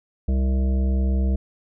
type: harmonic tone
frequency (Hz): 65.41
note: C2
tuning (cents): 0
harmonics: 1 / 3 / 5 / 7 / 9 / 10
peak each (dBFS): -18 / -27 / -36 / -38 / -42 / -42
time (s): 0.28-1.36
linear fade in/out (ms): 5
effects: none